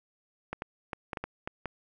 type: clicks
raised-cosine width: 0.5 ms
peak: -19 dBFS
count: 8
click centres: 0.53 / 0.621 / 0.932 / 1.132 / 1.172 / 1.24 / 1.475 / 1.657 s
effects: none